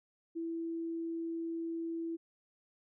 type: tone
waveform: sine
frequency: 331.2 Hz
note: E4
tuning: 8 cents sharp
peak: -35 dBFS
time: 0.35-2.17 s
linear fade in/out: 20 ms
effects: none